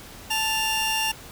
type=tone pair together; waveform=sawtooth; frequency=878.2 / 2794 Hz; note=A5 / F7; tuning=-4 / 0 cents; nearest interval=octave + minor sixth; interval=2004 cents; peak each=-23 / -21 dBFS; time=0.3-1.12 s; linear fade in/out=10 ms; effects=pink hiss -43 dBFS RMS until 1.31 s